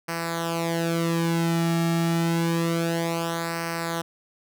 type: tone with flanger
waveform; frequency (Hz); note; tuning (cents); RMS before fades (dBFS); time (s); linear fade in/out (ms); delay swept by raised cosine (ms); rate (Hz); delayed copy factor
sawtooth; 167.1; E3; +24; -25; 0.08-4.02; 10; 0.28 to 1.98; 0.28; -0.75
effects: none